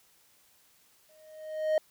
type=tone with exponential growth; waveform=triangle; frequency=622.3 Hz; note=D#5; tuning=in tune; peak=-19 dBFS; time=1.09-1.78 s; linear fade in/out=2 ms; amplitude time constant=150 ms; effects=white hiss -64 dBFS RMS until 1.9 s